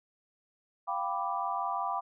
sine chord, G dominant seventh, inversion third, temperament equal, 698.5 / 784 / 987.8 / 1174.7 Hz, F5 / G5 / B5 / D6, 0 / 0 / 0 / 0 cents, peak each -37 / -35 / -35 / -35 dBFS, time 0.87-2.01 s, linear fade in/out 20 ms, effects none

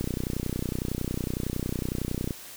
click train, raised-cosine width 3 ms, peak -16 dBFS, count 72, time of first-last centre 0.01-2.308 s, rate 30.9 Hz, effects white hiss -44 dBFS RMS until 2.56 s

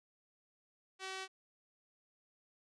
sawtooth tone with band-pass filter, 380.4 Hz, F#4, 48 cents sharp, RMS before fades -44 dBFS, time 0.99-1.28 s, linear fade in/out 50 ms, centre 3100 Hz, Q 0.61, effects resampled to 24000 Hz

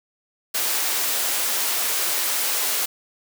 white high-pass noise, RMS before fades -23 dBFS, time 0.54-2.86 s, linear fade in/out 10 ms, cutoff 390 Hz, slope 12 dB/octave, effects none

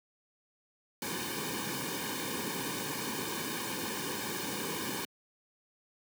pink noise with comb filter, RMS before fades -36 dBFS, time 1.02-5.05 s, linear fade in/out 2 ms, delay 1.5 ms, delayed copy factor -0.9, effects high-pass 150 Hz 12 dB/octave

